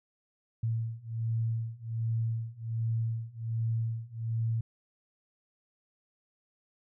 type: beating tone pair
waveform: sine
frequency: 113.1 / 114.4 Hz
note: A2 / A#2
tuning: +48 / -32 cents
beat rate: 1.3 Hz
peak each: -33 / -32 dBFS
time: 0.63-4.61 s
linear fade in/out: 5 ms
effects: none